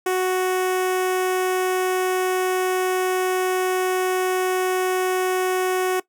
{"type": "tone with notch filter", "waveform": "sawtooth", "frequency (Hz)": 370, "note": "F#4", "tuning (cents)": 0, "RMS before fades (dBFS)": -21, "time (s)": [0.06, 6], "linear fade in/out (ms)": 5, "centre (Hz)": 4200, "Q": 1.4, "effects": ["noise-tail reverb RT60 0.1 s tail -19 dB re dry"]}